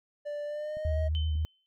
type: tone with pitch glide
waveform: triangle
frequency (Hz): 587.3 to 629.5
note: D5 to D#5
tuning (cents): 0 to +20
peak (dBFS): -31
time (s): 0.25-1.09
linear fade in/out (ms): 20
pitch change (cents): +120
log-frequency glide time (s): 0.45-0.96
type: clicks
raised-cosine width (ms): 5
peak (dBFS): -36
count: 2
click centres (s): 0.77 / 1.355
type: tone with vibrato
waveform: sine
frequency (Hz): 77.1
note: D#2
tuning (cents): -15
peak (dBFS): -26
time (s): 0.85-1.45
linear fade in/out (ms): 0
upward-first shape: square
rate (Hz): 7.7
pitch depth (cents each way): 30
type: tone with exponential decay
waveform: sine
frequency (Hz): 3066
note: G7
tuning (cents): -39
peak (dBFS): -35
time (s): 1.15-1.66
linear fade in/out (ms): 0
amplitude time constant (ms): 110
effects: none